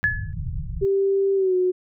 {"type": "low-pass noise", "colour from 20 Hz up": "pink", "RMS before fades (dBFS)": -29, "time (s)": [0.03, 0.85], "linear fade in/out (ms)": 0, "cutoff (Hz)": 170, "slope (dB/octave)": 96}
{"type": "tone with exponential decay", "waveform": "sine", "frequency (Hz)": 1708, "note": "G#6", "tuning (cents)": 48, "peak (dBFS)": -14, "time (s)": [0.04, 0.33], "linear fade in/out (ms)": 0, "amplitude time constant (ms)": 63}
{"type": "tone with pitch glide", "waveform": "sine", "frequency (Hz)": [392, 365.7], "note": ["G4", "F#4"], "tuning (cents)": [0, -20], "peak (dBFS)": -17, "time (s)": [0.81, 1.72], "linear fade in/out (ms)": 20, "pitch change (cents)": -120, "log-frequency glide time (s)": [1.35, 1.55]}
{"effects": []}